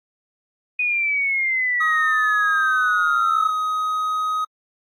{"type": "exponential sweep", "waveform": "sine", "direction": "down", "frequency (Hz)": [2489, 1274], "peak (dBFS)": -18, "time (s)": [0.79, 3.5], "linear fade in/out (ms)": 5}
{"type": "tone", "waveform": "triangle", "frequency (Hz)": 1258, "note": "D#6", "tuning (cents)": 19, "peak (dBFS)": -18, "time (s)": [1.8, 4.45], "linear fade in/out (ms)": 10}
{"effects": ["AAC 64 kbps"]}